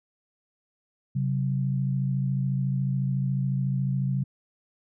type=tone pair together; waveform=sine; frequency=134.2 / 188.19 Hz; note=C3 / F#3; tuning=+44 / +30 cents; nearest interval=tritone; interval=586 cents; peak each=-24 / -30 dBFS; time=1.15-4.24 s; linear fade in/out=10 ms; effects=none